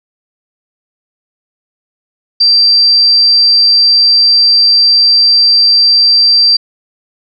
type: tone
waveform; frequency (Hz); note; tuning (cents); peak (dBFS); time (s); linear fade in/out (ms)
sine; 4699; D8; 0; -4; 2.4-6.57; 10
effects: none